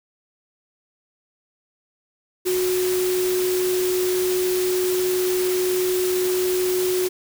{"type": "tone in noise", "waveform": "sine", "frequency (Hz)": 366.5, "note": "F#4", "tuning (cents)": -16, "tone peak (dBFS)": -19, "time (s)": [2.45, 7.09], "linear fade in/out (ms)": 20, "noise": "white", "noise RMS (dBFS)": -29, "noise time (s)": [2.45, 7.09], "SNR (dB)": 7, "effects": []}